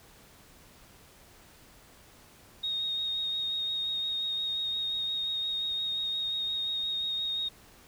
sine tone with vibrato, 3729 Hz, A#7, in tune, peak -29 dBFS, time 2.63-7.49 s, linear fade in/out 10 ms, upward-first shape sine, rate 5.7 Hz, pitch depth 15 cents each way, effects pink hiss -56 dBFS RMS until 7.87 s

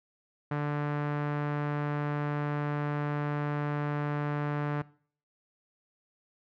sawtooth tone with low-pass filter, 146.83 Hz, D3, in tune, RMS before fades -31 dBFS, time 0.51-4.82 s, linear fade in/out 5 ms, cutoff 1600 Hz, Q 1.4, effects noise-tail reverb RT60 0.5 s tail -21 dB re dry

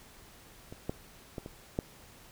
clicks, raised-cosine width 2 ms, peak -30 / -19 / -24 / -28 / -16 dBFS, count 5, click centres 0.725 / 0.895 / 1.382 / 1.461 / 1.789 s, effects pink hiss -55 dBFS RMS until 2.31 s

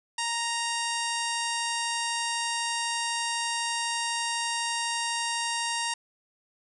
harmonic tone, 932 Hz, A#5, 1 cent flat, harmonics 1 / 2 / 3 / 4 / 5 / 6 / 7 / 8 / 9 / 10, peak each -32 / -35 / -35 / -38 / -38 / -37 / -43 / -40 / -40 / -40 dBFS, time 0.18-5.94 s, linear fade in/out 5 ms, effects none

